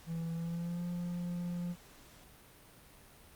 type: tone with pitch glide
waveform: triangle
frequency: 165.6 to 174.94 Hz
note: E3 to F3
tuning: +8 to +3 cents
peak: -33 dBFS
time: 0.06-1.76 s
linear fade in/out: 50 ms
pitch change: +95 cents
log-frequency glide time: 0.33-0.85 s
effects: pink hiss -58 dBFS RMS until 3.35 s + Opus 48 kbps